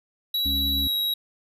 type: tone with pitch glide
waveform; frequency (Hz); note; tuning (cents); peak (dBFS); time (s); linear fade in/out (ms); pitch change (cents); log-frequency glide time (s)
square; 3903 to 3849; B7 to B7; -21 to -45; -23; 0.34-1.14; 5; -24; 0.79-0.93
type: harmonic tone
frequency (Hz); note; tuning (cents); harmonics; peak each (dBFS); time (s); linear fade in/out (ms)
69.3; C#2; 0; 1 / 3 / 4; -28 / -37 / -33; 0.45-0.88; 10
effects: none